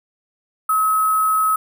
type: tone with sample-and-hold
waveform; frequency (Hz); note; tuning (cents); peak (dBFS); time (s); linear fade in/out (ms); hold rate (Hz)
sine; 1284; E6; -46; -14; 0.69-1.56; 5; 11025
effects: none